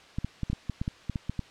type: clicks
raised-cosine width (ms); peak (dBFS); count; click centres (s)
5; -17; 12; 0.185 / 0.246 / 0.433 / 0.5 / 0.531 / 0.697 / 0.815 / 0.879 / 1.097 / 1.158 / 1.296 / 1.393
effects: white hiss -52 dBFS RMS until 1.5 s + low-pass 4000 Hz 12 dB/octave